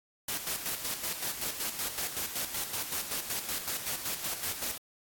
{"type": "noise with tremolo", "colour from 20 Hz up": "white", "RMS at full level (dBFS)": -33, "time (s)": [0.28, 4.78], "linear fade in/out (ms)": 5, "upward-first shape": "square", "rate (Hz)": 5.3, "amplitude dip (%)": 55, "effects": ["AAC 64 kbps"]}